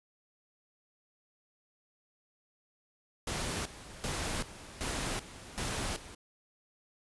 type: noise with tremolo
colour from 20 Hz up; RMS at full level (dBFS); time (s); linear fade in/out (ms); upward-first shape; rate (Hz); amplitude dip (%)
pink; -35; 3.27-6.15; 5; square; 1.3; 80
effects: resampled to 24000 Hz